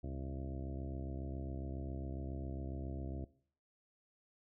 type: harmonic tone with a mistuned harmonic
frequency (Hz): 67.3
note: C2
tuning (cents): +49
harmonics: 1 / 2 / 3 / 4 / 5 / 6 / 7 / 8 / 9 / 10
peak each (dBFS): -42 / -46 / -52 / -49 / -50 / -57 / -64 / -58 / -59 / -57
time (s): 0.03-3.25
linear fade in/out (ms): 10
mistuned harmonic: 1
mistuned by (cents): +130
effects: noise-tail reverb RT60 0.5 s tail -19 dB re dry